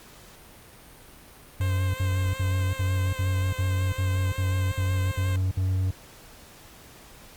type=tone bursts; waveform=triangle; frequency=93.7 Hz; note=F#2; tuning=22 cents sharp; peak=-20 dBFS; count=11; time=1.6-5.91 s; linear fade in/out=5 ms; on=340 ms; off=57 ms
type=tone with vibrato; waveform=10% pulse; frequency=523.3 Hz; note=C5; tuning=in tune; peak=-27 dBFS; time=1.61-5.36 s; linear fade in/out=0 ms; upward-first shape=sine; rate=5.5 Hz; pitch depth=27 cents each way
effects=pink hiss -49 dBFS RMS until 7.36 s + Opus 48 kbps